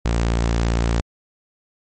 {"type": "tone", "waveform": "sawtooth", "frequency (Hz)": 57.5, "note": "A#1", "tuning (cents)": -23, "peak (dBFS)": -13, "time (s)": [0.05, 1.01], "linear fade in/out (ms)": 5, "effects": ["MP3 32 kbps"]}